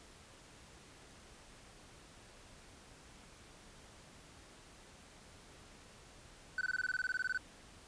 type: tone bursts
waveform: triangle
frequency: 1511 Hz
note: F#6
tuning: 36 cents sharp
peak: -31 dBFS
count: 16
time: 6.58-7.376 s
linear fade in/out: 2 ms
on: 31 ms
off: 20 ms
effects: pink hiss -58 dBFS RMS until 7.87 s + resampled to 22050 Hz